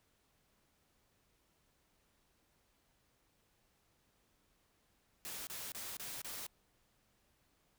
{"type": "noise bursts", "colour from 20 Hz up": "white", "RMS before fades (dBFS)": -45, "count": 5, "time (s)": [5.25, 6.466], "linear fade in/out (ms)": 0, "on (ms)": 220, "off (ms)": 29, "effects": ["pink hiss -75 dBFS RMS until 7.78 s"]}